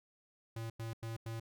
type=tone bursts; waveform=square; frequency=113.6 Hz; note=A#2; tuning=44 cents flat; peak=-40 dBFS; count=4; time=0.56-1.399 s; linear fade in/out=5 ms; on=140 ms; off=93 ms; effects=none